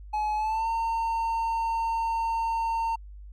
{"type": "tone with pitch glide", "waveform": "triangle", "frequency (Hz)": [850, 911], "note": ["G#5", "A#5"], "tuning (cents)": [40, -40], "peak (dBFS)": -23, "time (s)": [0.13, 2.96], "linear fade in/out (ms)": 10, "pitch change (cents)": 120, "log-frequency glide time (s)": [0.36, 0.68], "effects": ["added 50 Hz sine -41 dBFS peak until 3.32 s"]}